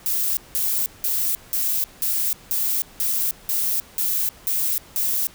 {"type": "noise bursts", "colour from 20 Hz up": "violet", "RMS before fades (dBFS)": -22, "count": 11, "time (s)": [0.06, 5.27], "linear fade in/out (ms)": 0, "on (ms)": 310, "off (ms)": 180, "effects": ["pink hiss -47 dBFS RMS until 5.34 s"]}